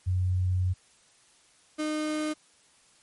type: tone pair in turn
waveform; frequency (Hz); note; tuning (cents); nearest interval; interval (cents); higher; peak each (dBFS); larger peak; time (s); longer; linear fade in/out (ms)
sine / 35% pulse; 91.7 / 306.5; F#2 / D#4; -15 / -26; octave + major sixth; 2089; second; -23 / -26; first; 0.06-0.74 / 1.78-2.34; first; 20
effects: white hiss -61 dBFS RMS until 3.02 s + MP3 48 kbps